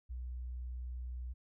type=tone; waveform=sine; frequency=61.74 Hz; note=B1; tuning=in tune; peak=-39 dBFS; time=0.09-1.34 s; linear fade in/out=20 ms; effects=none